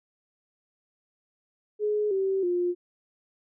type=tone with pitch steps; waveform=sine; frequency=420.5 / 385.6 / 353.6 Hz; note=G#4 / G4 / F4; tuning=+22 / -28 / +22 cents; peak=-23 dBFS; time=1.79-2.75 s; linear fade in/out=50 ms; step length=320 ms; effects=none